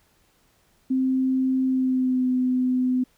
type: tone with pitch glide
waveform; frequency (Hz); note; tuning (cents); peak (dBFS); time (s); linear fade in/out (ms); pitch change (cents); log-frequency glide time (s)
sine; 261.1 to 253.8; C4 to B3; -3 to +47; -19; 0.9-3.04; 10; -50; 1.65-2.29
effects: pink hiss -63 dBFS RMS until 3.17 s